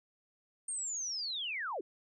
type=linear sweep; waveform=sine; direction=down; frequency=8800 to 312.1 Hz; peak=-35 dBFS; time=0.68-1.81 s; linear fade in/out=5 ms; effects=none